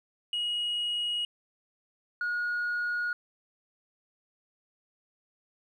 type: tone pair in turn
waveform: sine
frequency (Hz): 2895 / 1443.6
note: F#7 / F#6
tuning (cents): -38 / -43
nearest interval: octave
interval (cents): 1205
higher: first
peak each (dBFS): -26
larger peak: neither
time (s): 0.33-1.25 / 2.21-3.13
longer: neither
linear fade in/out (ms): 2
effects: tanh soft clip ceiling -26 dBFS + 11-bit